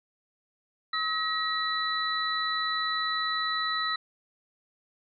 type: tone cluster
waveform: sine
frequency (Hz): 1280 / 1905 / 3980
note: D#6 / A#6 / B7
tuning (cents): +49 / +37 / +13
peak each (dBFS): -30 / -32 / -31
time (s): 0.93-3.96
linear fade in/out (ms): 5
effects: none